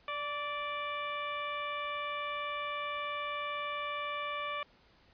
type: harmonic tone with a mistuned harmonic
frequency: 587.3 Hz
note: D5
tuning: in tune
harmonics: 1 / 2 / 3 / 4 / 5 / 6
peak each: -42 / -37 / -46 / -41 / -47 / -49 dBFS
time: 0.08-4.63 s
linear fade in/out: 2 ms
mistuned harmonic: 2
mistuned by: -24 cents
effects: pink hiss -64 dBFS RMS until 5.13 s + resampled to 11025 Hz